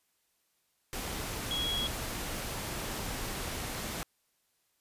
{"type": "tone in noise", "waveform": "sine", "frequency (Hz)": 3322, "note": "G#7", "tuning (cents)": 0, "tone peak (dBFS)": -31, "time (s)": [1.51, 1.87], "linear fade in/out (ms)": 0, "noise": "pink", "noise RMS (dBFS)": -37, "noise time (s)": [0.93, 4.03], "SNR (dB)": 3, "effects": ["white hiss -75 dBFS RMS until 4.8 s", "resampled to 32000 Hz"]}